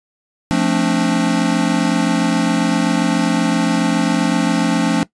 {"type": "chord", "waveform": "square", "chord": "D minor seventh", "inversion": "first", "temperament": "equal with one note detuned", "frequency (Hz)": [174.61, 220, 266.2, 293.7], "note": ["F3", "A3", "C4", "D4"], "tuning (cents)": [0, 0, 30, 0], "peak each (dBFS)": -20, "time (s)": [0.51, 5.03], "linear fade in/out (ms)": 0, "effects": ["noise-tail reverb RT60 0.1 s tail -19 dB re dry", "resampled to 22050 Hz"]}